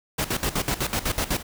pink noise with tremolo, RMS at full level -24 dBFS, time 0.18-1.43 s, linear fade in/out 10 ms, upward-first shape square, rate 8 Hz, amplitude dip 80%, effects none

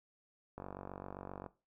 click train, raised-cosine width 1 ms, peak -30 dBFS, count 43, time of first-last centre 0.58-1.462 s, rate 47.6 Hz, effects noise-tail reverb RT60 0.3 s tail -18 dB re dry

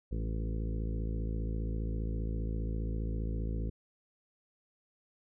harmonic tone with a mistuned harmonic, 55 Hz, A1, in tune, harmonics 1 / 2 / 3 / 4 / 5 / 6 / 7 / 8 / 9, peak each -33 / -39 / -43 / -45 / -47 / -49 / -50 / -51 / -52 dBFS, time 0.11-3.7 s, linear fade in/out 10 ms, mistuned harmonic 4, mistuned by -33 cents, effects none

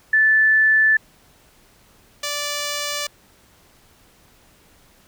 sine / 5% pulse tone pair in turn, 1751 / 584.3 Hz, A6 / D5, -9 / -9 cents, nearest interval octave + perfect fifth, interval 1900 cents, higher first, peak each -12 dBFS, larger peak neither, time 0.13-0.97 / 2.23-3.07 s, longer neither, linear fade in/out 5 ms, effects pink hiss -54 dBFS RMS until 5.07 s

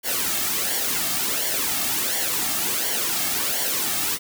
white noise with flanger, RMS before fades -24 dBFS, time 0.03-4.19 s, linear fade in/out 50 ms, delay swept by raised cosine 0.78 to 2.08 ms, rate 1.4 Hz, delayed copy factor -0.65, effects none

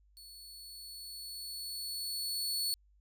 sawtooth tone with level ramp, 4417 Hz, C#8, 7 cents flat, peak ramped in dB -48 to -28 dBFS, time 0.17-2.74 s, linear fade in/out 0 ms, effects added 50 Hz sine -63 dBFS peak until 3 s

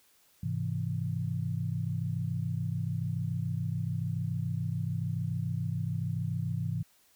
sine chord, Ab augmented, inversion none, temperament equal, 103.83 / 130.81 / 164.81 Hz, Ab2 / C3 / E3, 0 / 0 / 0 cents, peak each -34 dBFS, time 0.43-6.83 s, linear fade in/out 5 ms, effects white hiss -65 dBFS RMS until 7.15 s

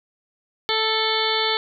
harmonic tone, 440 Hz, A4, in tune, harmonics 1 / 2 / 3 / 4 / 5 / 7 / 8 / 9 / 10, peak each -26 / -27 / -29 / -31 / -28 / -28 / -26 / -31 / -28 dBFS, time 0.69-1.57 s, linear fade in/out 0 ms, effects none

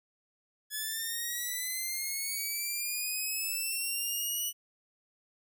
5% pulse linear sweep, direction up, 1700 to 2960 Hz, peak -23 dBFS, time 0.7-4.53 s, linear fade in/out 50 ms, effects none

